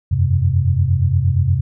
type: chord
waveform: sine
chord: F suspended second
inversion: none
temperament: equal with one note detuned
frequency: 87.31 / 95.87 / 130.81 Hz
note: F2 / G2 / C3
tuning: 0 / -38 / 0 cents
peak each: -17 dBFS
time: 0.11-1.61 s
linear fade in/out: 10 ms
effects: none